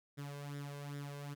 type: tone with flanger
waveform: sawtooth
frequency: 143.1 Hz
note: D3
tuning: 45 cents flat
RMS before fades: -45 dBFS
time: 0.17-1.35 s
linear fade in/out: 20 ms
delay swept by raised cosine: 0.55 to 1.95 ms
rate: 2.5 Hz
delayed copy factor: +0.65
effects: none